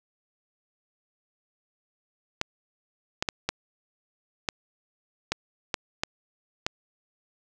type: clicks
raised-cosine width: 0.2 ms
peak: -8 dBFS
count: 9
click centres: 2.414 / 3.225 / 3.288 / 3.49 / 4.488 / 5.32 / 5.742 / 6.035 / 6.665 s
effects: none